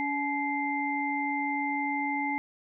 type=tone cluster; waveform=sine; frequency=283.4 / 854 / 2090 Hz; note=C#4 / G#5 / C7; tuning=+38 / +48 / -2 cents; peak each=-32 / -31 / -32 dBFS; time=0-2.38 s; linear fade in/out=0 ms; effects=none